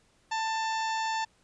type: harmonic tone with a mistuned harmonic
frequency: 888 Hz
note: A5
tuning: 16 cents sharp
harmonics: 1 / 2 / 3 / 4 / 5 / 6 / 7 / 8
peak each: -29 / -36 / -41 / -43 / -43 / -45 / -51 / -46 dBFS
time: 0.31-1.25 s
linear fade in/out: 10 ms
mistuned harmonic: 6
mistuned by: +23 cents
effects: pink hiss -66 dBFS RMS until 1.43 s + resampled to 22050 Hz